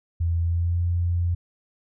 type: tone with pitch glide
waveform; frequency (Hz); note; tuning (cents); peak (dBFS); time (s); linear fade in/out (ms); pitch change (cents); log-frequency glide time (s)
sine; 84.2 to 86.82; E2 to F2; +37 to -10; -20; 0.2-1.35; 10; +53; 0.41-0.81
effects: none